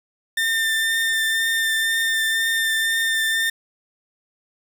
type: tone with vibrato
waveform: 30% pulse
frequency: 1799 Hz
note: A6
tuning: 38 cents sharp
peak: -16 dBFS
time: 0.37-3.5 s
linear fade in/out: 5 ms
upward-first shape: triangle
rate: 2 Hz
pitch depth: 16 cents each way
effects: 7-bit